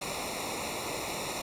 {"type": "noise with comb filter", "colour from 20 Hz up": "pink", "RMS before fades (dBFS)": -35, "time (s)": [0.01, 1.42], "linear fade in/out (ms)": 10, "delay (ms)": 0.63, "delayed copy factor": -0.9, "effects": ["low-pass 11000 Hz 12 dB/octave"]}